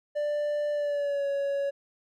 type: tone with pitch glide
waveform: triangle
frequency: 590 to 559.8 Hz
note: D5 to C#5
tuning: +8 to +17 cents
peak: -24 dBFS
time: 0.15-1.71 s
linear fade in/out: 20 ms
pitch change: -91 cents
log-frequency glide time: 0.72-1.27 s
effects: none